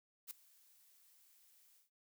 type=noise with ADSR envelope; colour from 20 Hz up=blue; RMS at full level=-44 dBFS; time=0.27-1.9 s; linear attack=39 ms; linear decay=3 ms; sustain=-24 dB; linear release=140 ms; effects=noise-tail reverb RT60 0.2 s tail -22 dB re dry